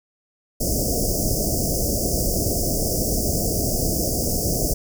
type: band-stop noise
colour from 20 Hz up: pink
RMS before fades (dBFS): -22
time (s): 0.6-4.74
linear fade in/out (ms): 10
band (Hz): 710 to 4900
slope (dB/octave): 96
effects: none